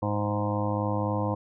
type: harmonic tone with a mistuned harmonic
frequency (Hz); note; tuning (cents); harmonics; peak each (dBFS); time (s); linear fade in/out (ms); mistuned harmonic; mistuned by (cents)
103.83; G#2; 0; 1 / 2 / 3 / 5 / 6 / 7 / 8 / 9 / 10; -29 / -33 / -33 / -32 / -39 / -38 / -39 / -35 / -37; 0.02-1.35; 10; 1; +21
effects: none